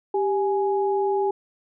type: tone pair together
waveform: sine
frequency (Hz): 393.3 / 834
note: G4 / G#5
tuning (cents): +6 / +7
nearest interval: octave + minor second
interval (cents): 1301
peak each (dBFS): -21 / -25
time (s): 0.14-1.31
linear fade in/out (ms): 5
effects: none